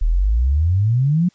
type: exponential sweep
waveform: sine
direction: up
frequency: 36.78 to 185 Hz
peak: -13 dBFS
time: 0.01-1.29 s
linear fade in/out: 10 ms
effects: white hiss -58 dBFS RMS until 1.34 s + resampled to 16000 Hz